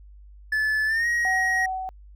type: tone with pitch glide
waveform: triangle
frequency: 1734 to 1890.9 Hz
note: A6 to A#6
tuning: -26 to +24 cents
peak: -19 dBFS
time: 0.52-1.66 s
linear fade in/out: 5 ms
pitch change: +150 cents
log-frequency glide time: 0.86-1.07 s
type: tone with tremolo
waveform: sine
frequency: 753 Hz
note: F#5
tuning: 30 cents sharp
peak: -25 dBFS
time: 1.25-1.89 s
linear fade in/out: 0 ms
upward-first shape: sine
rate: 2.9 Hz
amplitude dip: 35%
effects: added 50 Hz sine -44 dBFS peak until 2.15 s